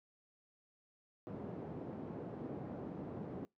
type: band-pass noise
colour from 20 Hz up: pink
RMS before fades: -45 dBFS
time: 1.27-3.45 s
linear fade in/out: 0 ms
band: 140 to 490 Hz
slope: 12 dB/octave
effects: noise-tail reverb RT60 0.2 s tail -25 dB re dry + high-pass 80 Hz 12 dB/octave